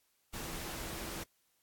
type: tone in noise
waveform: sine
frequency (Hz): 329.6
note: E4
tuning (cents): 0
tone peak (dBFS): -51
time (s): 0.33-1.24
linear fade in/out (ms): 10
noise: pink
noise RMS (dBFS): -42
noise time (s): 0.33-1.24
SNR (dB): -12
effects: white hiss -75 dBFS RMS until 1.62 s + AAC 64 kbps